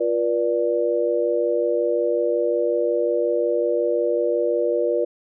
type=chord; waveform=sine; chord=B diminished; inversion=second; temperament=equal with one note detuned; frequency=349.2 / 481.8 / 587.3 Hz; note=F4 / B4 / D5; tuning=0 / -43 / 0 cents; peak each=-24 / -21 / -23 dBFS; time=0-5.05 s; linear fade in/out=10 ms; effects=none